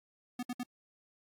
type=tone bursts; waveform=square; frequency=246.6 Hz; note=B3; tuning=2 cents flat; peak=-35 dBFS; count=3; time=0.39-0.633 s; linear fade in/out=5 ms; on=39 ms; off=63 ms; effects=AAC 64 kbps